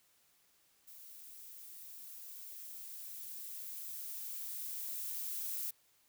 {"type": "noise with level ramp", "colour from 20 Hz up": "violet", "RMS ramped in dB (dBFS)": [-54, -39], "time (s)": [0.87, 5.71], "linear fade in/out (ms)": 10, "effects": ["white hiss -71 dBFS RMS until 6.08 s"]}